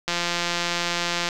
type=click train; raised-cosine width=0.2 ms; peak=-7 dBFS; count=210; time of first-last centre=0.08-1.288 s; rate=173 Hz; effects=none